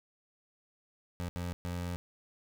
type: tone bursts at uneven times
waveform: 25% pulse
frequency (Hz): 87.9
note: F2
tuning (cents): +12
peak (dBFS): -31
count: 3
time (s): 1.2-1.29 / 1.36-1.53 / 1.65-1.96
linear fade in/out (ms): 0
effects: none